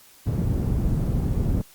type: low-pass noise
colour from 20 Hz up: white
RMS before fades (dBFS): -23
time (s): 0.26-1.62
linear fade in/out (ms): 10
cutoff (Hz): 140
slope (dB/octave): 12
effects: white hiss -52 dBFS RMS until 1.74 s + Opus 48 kbps